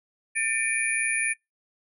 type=tone cluster; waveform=sine; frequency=1791 / 2308 / 2432 / 9670 Hz; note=A6 / D7 / D#7 / D9; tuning=+30 / -31 / -40 / +50 cents; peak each=-29 dBFS; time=0.35-1.34 s; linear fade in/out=20 ms; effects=noise-tail reverb RT60 0.2 s tail -25 dB re dry